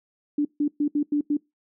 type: tone bursts at uneven times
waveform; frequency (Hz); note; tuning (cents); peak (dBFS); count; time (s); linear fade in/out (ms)
sine; 293; D4; -4; -19; 6; 0.38-0.45 / 0.6-0.68 / 0.8-0.88 / 0.95-1.03 / 1.12-1.21 / 1.3-1.37; 5
effects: noise-tail reverb RT60 0.2 s tail -24 dB re dry